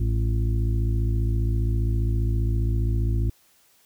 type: harmonic tone with a mistuned harmonic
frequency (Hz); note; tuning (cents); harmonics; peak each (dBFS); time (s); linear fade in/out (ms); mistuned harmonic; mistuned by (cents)
55; A1; 0; 1 / 2 / 4 / 5 / 6; -22 / -24 / -37 / -39 / -37; 0-3.3; 5; 6; +56
effects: white hiss -60 dBFS RMS until 3.85 s